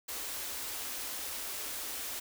white band-stop noise, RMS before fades -39 dBFS, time 0.08-2.2 s, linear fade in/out 10 ms, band 100 to 230 Hz, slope 48 dB/octave, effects none

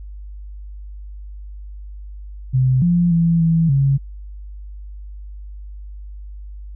sine tone with pitch steps, 129.4 / 174 / 167.7 / 164.4 / 137.5 Hz, C3 / F3 / E3 / E3 / C#3, -19 / -6 / +30 / -4 / -14 cents, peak -12 dBFS, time 2.53-3.98 s, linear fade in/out 20 ms, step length 290 ms, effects added 50 Hz sine -31 dBFS peak until 6.75 s

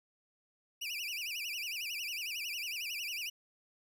30% pulse tone with vibrato, 2614 Hz, E7, 15 cents flat, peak -34 dBFS, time 0.81-3.3 s, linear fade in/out 10 ms, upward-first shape sine, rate 11 Hz, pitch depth 210 cents each way, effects none

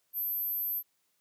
sine tone, 12290 Hz, G9, 35 cents flat, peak -30 dBFS, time 0.13-0.83 s, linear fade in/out 50 ms, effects white hiss -75 dBFS RMS until 1.2 s + high-pass 80 Hz 12 dB/octave

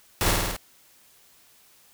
pink noise with echo, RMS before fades -23 dBFS, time 0.21-0.31 s, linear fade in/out 0 ms, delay 51 ms, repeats 5, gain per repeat -2 dB, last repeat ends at 0.565 s, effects white hiss -57 dBFS RMS until 1.93 s

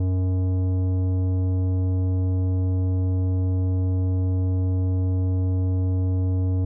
triangle tone with tanh clipping, 92.5 Hz, F#2, in tune, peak -21 dBFS, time 0-6.65 s, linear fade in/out 5 ms, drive 16 dB, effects none

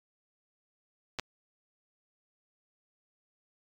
clicks, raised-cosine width 0.2 ms, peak -16 dBFS, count 2, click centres 1.188 / 1.196 s, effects AAC 64 kbps

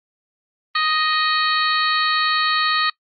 harmonic tone with a mistuned harmonic, 623 Hz, D#5, 2 cents sharp, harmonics 2 / 3 / 4 / 5 / 6 / 7, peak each -20 / -23 / -28 / -29 / -25 / -24 dBFS, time 0.75-2.9 s, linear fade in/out 5 ms, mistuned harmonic 6, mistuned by +49 cents, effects noise-tail reverb RT60 0.1 s tail -23 dB re dry + Opus 24 kbps

